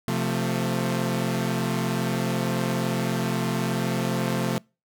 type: chord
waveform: sawtooth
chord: F major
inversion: second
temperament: equal with one note detuned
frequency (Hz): 130.81 / 174.61 / 222.7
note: C3 / F3 / A3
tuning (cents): 0 / 0 / +21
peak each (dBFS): -24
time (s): 0.08-4.58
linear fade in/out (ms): 0
effects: noise-tail reverb RT60 0.3 s tail -26 dB re dry